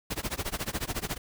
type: noise with tremolo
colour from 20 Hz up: pink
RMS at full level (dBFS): -30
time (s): 0.1-1.18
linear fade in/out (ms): 10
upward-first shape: sine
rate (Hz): 14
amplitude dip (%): 95
effects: none